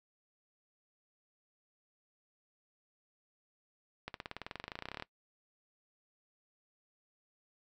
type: accelerating click train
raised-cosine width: 0.3 ms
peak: -24 dBFS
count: 24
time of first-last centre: 4.08-5.024 s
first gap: 62 ms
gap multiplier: 0.96
effects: noise-tail reverb RT60 0.1 s tail -19 dB re dry